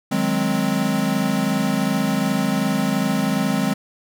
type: chord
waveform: square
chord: Ab dominant seventh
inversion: second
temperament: equal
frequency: 155.56 / 185 / 207.7 / 261.6 Hz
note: Eb3 / Gb3 / Ab3 / C4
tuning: 0 / 0 / 0 / 0 cents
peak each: -28 / -25 / -23 / -24 dBFS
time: 0.11-3.74 s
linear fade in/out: 10 ms
effects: none